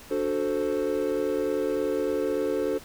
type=chord; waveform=triangle; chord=D dominant seventh; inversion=none; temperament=equal; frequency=293.7 / 370 / 440 / 523.3 Hz; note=D4 / F#4 / A4 / C5; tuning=0 / 0 / 0 / 0 cents; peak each=-29 / -29 / -26 / -28 dBFS; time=0.1-2.79 s; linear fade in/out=20 ms; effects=pink hiss -47 dBFS RMS until 2.84 s